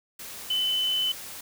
sine tone in noise, 3025 Hz, F#7, 38 cents sharp, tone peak -23 dBFS, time 0.5-1.12 s, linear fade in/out 5 ms, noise white, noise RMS -40 dBFS, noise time 0.19-1.41 s, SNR +14 dB, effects none

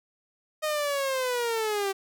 sawtooth linear sweep, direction down, 622 to 384.3 Hz, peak -22 dBFS, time 0.62-1.93 s, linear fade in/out 20 ms, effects none

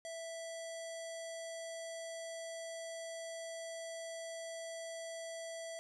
square tone with low-pass filter, 659.3 Hz, E5, in tune, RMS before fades -45 dBFS, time 0.05-5.79 s, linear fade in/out 0 ms, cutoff 8100 Hz, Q 3, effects none

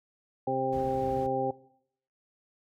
harmonic tone, 132 Hz, C3, 16 cents sharp, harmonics 1 / 2 / 3 / 4 / 6, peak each -38 / -35 / -34 / -32 / -30 dBFS, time 0.47-1.51 s, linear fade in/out 5 ms
brown noise, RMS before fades -40 dBFS, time 0.72-1.27 s, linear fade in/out 10 ms
effects noise-tail reverb RT60 0.7 s tail -20 dB re dry + high-pass 60 Hz 12 dB/octave

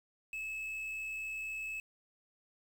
triangle tone with quantisation, 2596 Hz, E7, 27 cents flat, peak -36 dBFS, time 0.33-1.8 s, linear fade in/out 2 ms, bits 9, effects none

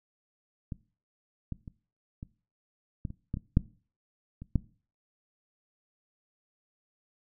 clicks, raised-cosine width 5 ms, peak -23 / -22 / -30 / -27 / -21 / -29 / -19 / -24 / -8 / -29 / -12 dBFS, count 11, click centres 0.722 / 1.523 / 1.678 / 2.229 / 3.052 / 3.104 / 3.341 / 3.371 / 3.571 / 4.42 / 4.557 s, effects noise-tail reverb RT60 0.4 s tail -20 dB re dry

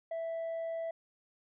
sine tone with tanh clipping, 659.3 Hz, E5, in tune, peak -35 dBFS, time 0.11-0.91 s, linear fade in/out 5 ms, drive 2 dB, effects none

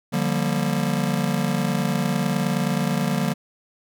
square chord, G minor seventh, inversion second, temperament just, 147 / 176.4 / 196 / 235.2 Hz, D3 / F3 / G3 / Bb3, +2 / +18 / 0 / +16 cents, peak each -27 dBFS, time 0.12-3.34 s, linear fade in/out 20 ms, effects none

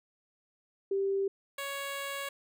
sine / 10% pulse tone pair in turn, 392 / 556.5 Hz, G4 / C#5, 0 / +7 cents, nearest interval tritone, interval 607 cents, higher second, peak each -27 dBFS, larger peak neither, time 0.91-1.28 / 1.58-2.29 s, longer second, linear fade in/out 5 ms, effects none

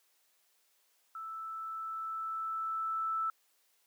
sine tone with level ramp, 1318.5 Hz, E6, in tune, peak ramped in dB -40 to -30 dBFS, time 1.15-3.3 s, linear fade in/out 2 ms, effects white hiss -72 dBFS RMS until 3.86 s + high-pass 400 Hz 12 dB/octave

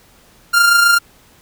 45% pulse tone with amplitude modulation, 1396.9 Hz, F6, in tune, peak -7 dBFS, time 0.53-0.99 s, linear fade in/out 20 ms, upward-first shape sine, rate 27.5 Hz, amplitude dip 40%, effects pink hiss -49 dBFS RMS until 1.41 s

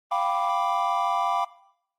triangle chord, G dominant seventh, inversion third, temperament equal, 698.5 / 784 / 987.8 / 1174.7 Hz, F5 / G5 / B5 / D6, 0 / 0 / 0 / 0 cents, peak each -26 dBFS, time 0.11-1.45 s, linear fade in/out 10 ms, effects noise-tail reverb RT60 0.7 s tail -18 dB re dry + Opus 24 kbps

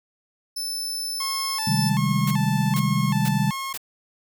sawtooth tone, 5274 Hz, E8, in tune, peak -24 dBFS, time 0.56-1.9 s, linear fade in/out 10 ms
sawtooth tone with vibrato, 974 Hz, B5, 24 cents flat, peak -24 dBFS, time 1.2-3.73 s, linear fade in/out 5 ms, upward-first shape square, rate 1.3 Hz, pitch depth 180 cents each way
sine chord, Ab major seventh, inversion first, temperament equal with one note detuned, 130.81 / 155.56 / 196 / 212 Hz, C3 / Eb3 / G3 / Ab3, 0 / 0 / 0 / +36 cents, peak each -24 / -24 / -24 / -29 dBFS, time 1.67-3.51 s, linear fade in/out 5 ms
white noise bursts, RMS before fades -31 dBFS, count 4, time 2.27-3.776 s, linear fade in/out 5 ms, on 39 ms, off 450 ms
effects none

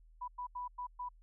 sine tone bursts at uneven times, 987 Hz, B5, 1 cent flat, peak -38 dBFS, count 5, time 0.21-0.28 / 0.38-0.47 / 0.55-0.68 / 0.78-0.87 / 0.99-1.09 s, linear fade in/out 10 ms, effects added 40 Hz sine -58 dBFS peak until 1.22 s

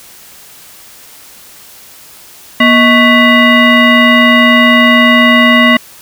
sine tone with frequency modulation, 1111 Hz, C#6, 4 cents sharp, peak -3 dBFS, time 2.6-5.77 s, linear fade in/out 5 ms, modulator 871 Hz, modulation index 1.8, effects white hiss -36 dBFS RMS until 6.01 s

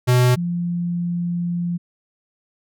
square / sine tone pair in turn, 124.7 / 173.59 Hz, B2 / F3, +17 / -10 cents, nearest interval tritone, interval 573 cents, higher second, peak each -13 / -20 dBFS, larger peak first, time 0.07-0.36 / 0.36-1.78 s, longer second, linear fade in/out 20 ms, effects none

